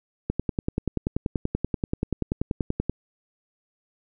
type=click train; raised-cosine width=3 ms; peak=-11 dBFS; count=28; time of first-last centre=0.3-2.896 s; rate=10.4 Hz; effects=none